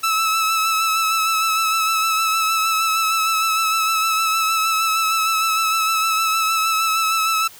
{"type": "tone with vibrato", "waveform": "sawtooth", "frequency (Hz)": 1308, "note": "E6", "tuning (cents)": -14, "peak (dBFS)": -13, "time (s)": [0.03, 7.48], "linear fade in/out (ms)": 10, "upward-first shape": "sine", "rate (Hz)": 6.5, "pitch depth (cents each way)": 26, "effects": ["white hiss -43 dBFS RMS until 7.59 s"]}